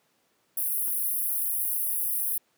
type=high-pass noise; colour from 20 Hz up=pink; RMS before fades=-28 dBFS; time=0.57-2.38 s; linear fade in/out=5 ms; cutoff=10000 Hz; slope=96 dB/octave; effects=pink hiss -69 dBFS RMS until 2.57 s + high-pass 200 Hz 12 dB/octave